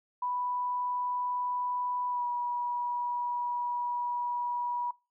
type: tone with pitch glide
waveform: sine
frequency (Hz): 987.8 to 969.7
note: B5 to B5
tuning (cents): 0 to -32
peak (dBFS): -29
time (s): 0.22-4.91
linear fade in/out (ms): 5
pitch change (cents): -32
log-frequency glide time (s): 2.09-2.25
effects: noise-tail reverb RT60 0.3 s tail -24 dB re dry